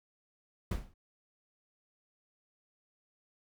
brown noise with exponential decay, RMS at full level -27 dBFS, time 0.71-0.94 s, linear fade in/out 5 ms, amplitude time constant 49 ms, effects none

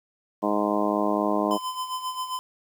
harmonic tone, 103.83 Hz, G#2, in tune, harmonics 2 / 3 / 4 / 5 / 6 / 7 / 8 / 9 / 10, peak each -29 / -27 / -31 / -33 / -28 / -32 / -35 / -33 / -30 dBFS, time 0.42-1.58 s, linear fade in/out 20 ms
square tone with tremolo, 1021 Hz, C6, 43 cents flat, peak -27 dBFS, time 1.51-2.39 s, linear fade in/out 0 ms, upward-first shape sine, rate 7.5 Hz, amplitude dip 65%
effects 9-bit

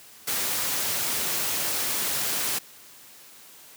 white noise, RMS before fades -27 dBFS, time 0.27-2.59 s, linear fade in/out 10 ms, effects white hiss -49 dBFS RMS until 3.76 s + high-pass 100 Hz 12 dB/octave

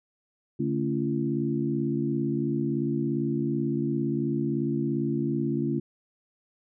sine tone cluster, 143.4 / 220.1 / 277.9 / 340.7 Hz, D3 / A3 / C#4 / F4, -41 / +1 / +4 / -43 cents, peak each -30 dBFS, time 0.59-5.8 s, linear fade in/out 10 ms, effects none

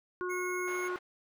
harmonic tone, 362.1 Hz, F#4, 37 cents flat, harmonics 1 / 3 / 4, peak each -34 / -39 / -40 dBFS, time 0.21-0.96 s, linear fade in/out 0 ms
square tone, 2173 Hz, C#7, 35 cents flat, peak -39 dBFS, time 0.29-0.89 s, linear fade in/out 20 ms
white band-pass noise, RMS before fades -48 dBFS, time 0.67-0.99 s, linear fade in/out 10 ms, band 490 to 1500 Hz, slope 12 dB/octave
effects none

